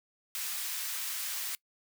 white high-pass noise, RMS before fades -36 dBFS, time 0.35-1.55 s, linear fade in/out 0 ms, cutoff 1300 Hz, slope 12 dB/octave, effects noise-tail reverb RT60 0.1 s tail -23 dB re dry

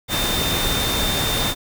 sine tone in noise, 3613 Hz, A7, 45 cents sharp, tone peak -24 dBFS, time 0.08-1.55 s, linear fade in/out 50 ms, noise pink, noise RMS -22 dBFS, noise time 0.08-1.55 s, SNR -5 dB, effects none

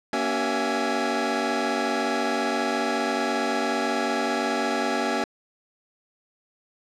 25% pulse tone cluster, 236.8 / 282.2 / 381.5 / 666 / 832 Hz, A#3 / C#4 / G4 / E5 / G#5, +27 / +31 / -47 / +18 / +3 cents, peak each -26 dBFS, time 0.13-5.24 s, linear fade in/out 2 ms, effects low-pass 6000 Hz 12 dB/octave

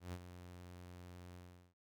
sawtooth tone with ADSR envelope, 89.1 Hz, F2, 35 cents sharp, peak -38 dBFS, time 0-1.74 s, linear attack 130 ms, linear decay 53 ms, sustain -10 dB, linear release 390 ms, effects none

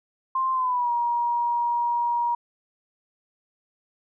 sine tone with pitch glide, 1049 to 950.9 Hz, C6 to A#5, +4 to +34 cents, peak -21 dBFS, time 0.35-2.35 s, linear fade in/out 5 ms, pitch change -170 cents, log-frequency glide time 0.52-0.91 s, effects none

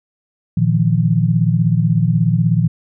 sine chord, Bb suspended fourth, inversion none, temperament equal with one note detuned, 116.54 / 155.56 / 171.91 Hz, Bb2 / Eb3 / F3, 0 / 0 / -27 cents, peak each -16 dBFS, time 0.57-2.68 s, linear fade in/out 5 ms, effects none

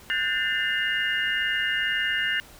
sine tone cluster, 1464 / 1586 / 1789 / 2062 / 2839 Hz, F#6 / G6 / A6 / C7 / F7, -19 / +20 / +28 / -26 / +28 cents, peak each -33 / -30 / -27 / -32 / -28 dBFS, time 0.1-2.4 s, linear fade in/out 0 ms, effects pink hiss -49 dBFS RMS until 2.59 s

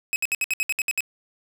45% pulse tone bursts, 2553 Hz, D#7, 44 cents sharp, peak -21 dBFS, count 10, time 0.13-1.006 s, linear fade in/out 0 ms, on 30 ms, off 64 ms, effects none

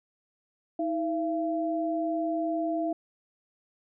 sine tone pair together, 320 / 677.4 Hz, D#4 / E5, +49 / +47 cents, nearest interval octave + minor second, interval 1298 cents, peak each -29 / -29 dBFS, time 0.79-2.93 s, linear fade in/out 5 ms, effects none

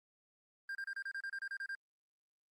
triangle tone bursts, 1594 Hz, G6, 28 cents sharp, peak -37 dBFS, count 12, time 0.69-1.751 s, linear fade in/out 2 ms, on 60 ms, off 31 ms, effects Opus 32 kbps

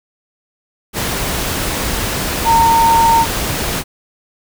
sine tone in noise, 916 Hz, A#5, 31 cents flat, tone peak -8 dBFS, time 2.44-3.26 s, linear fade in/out 50 ms, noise pink, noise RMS -19 dBFS, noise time 0.93-3.84 s, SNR +8 dB, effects none

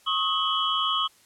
sine tone cluster, 1095 / 1267 / 3014 / 3283 Hz, C#6 / D#6 / F#7 / G#7, -22 / +31 / +31 / -21 cents, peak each -28 dBFS, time 0.06-1.08 s, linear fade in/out 20 ms, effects white hiss -58 dBFS RMS until 1.25 s + low-pass 11000 Hz 12 dB/octave

